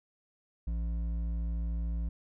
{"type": "tone with hard clipping", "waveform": "triangle", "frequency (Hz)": 56.8, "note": "A#1", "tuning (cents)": -44, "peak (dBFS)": -32, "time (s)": [0.67, 2.09], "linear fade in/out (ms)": 5, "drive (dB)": 11, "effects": []}